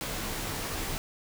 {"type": "noise with comb filter", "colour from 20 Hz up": "pink", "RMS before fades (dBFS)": -34, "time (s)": [0.01, 0.98], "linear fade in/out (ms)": 0, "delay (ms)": 17, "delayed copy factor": -0.65, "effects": []}